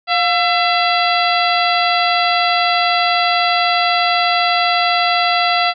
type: harmonic tone with a mistuned harmonic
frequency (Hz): 672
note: E5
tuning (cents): +33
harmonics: 1 / 2 / 3 / 4 / 5 / 6 / 7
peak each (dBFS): -16 / -19 / -21 / -22 / -23 / -24 / -24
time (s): 0.07-5.74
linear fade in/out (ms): 50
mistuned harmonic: 1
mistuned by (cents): +91
effects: none